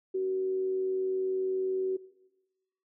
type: tone with amplitude modulation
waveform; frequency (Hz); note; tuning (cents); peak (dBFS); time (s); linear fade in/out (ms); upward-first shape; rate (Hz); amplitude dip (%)
sine; 377.2; F#4; +33; -26; 0.14-1.97; 10; sine; 99.7; 25
effects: noise-tail reverb RT60 1.0 s tail -19 dB re dry